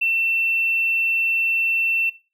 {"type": "tone with hard clipping", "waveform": "triangle", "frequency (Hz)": 2690, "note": "E7", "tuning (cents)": 34, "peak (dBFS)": -18, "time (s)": [0.01, 2.1], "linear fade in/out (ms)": 10, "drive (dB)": 3, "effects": ["noise-tail reverb RT60 0.3 s tail -17 dB re dry"]}